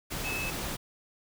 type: tone in noise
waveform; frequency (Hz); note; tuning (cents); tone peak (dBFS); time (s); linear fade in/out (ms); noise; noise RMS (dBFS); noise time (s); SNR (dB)
sine; 2600; E7; -24; -33; 0.24-0.51; 20; pink; -35; 0.1-0.77; -1
effects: none